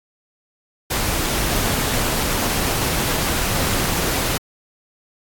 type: noise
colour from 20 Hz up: pink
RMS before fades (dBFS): -21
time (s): 0.9-4.38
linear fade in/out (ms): 10
effects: AAC 64 kbps